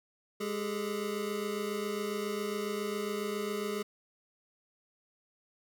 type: tone cluster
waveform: square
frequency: 205.9 / 400.3 / 427.6 Hz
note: G#3 / G4 / A4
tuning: -15 / +36 / -49 cents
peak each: -39 / -38 / -37 dBFS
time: 0.4-3.83 s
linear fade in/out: 10 ms
effects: none